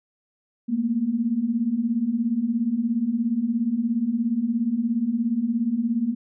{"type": "beating tone pair", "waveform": "sine", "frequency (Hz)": [220, 237], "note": ["A3", "A#3"], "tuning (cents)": [0, 29], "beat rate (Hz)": 17, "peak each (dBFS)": [-26, -22], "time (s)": [0.68, 6.15], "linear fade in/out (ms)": 20, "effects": []}